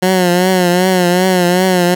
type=tone with vibrato; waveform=15% pulse; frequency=181.4 Hz; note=F#3; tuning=34 cents flat; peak=-3 dBFS; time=0.02-1.95 s; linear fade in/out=10 ms; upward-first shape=triangle; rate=2.6 Hz; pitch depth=73 cents each way; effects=none